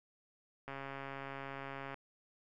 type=click train; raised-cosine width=0.5 ms; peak=-29 dBFS; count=174; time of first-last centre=0.68-1.943 s; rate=137 Hz; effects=none